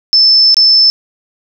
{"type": "tone with dropouts", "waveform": "sine", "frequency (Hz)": 5274, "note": "E8", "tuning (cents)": 0, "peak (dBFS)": -4, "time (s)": [0.13, 0.9], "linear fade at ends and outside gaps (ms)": 0, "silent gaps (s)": [0.544, 0.568], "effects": []}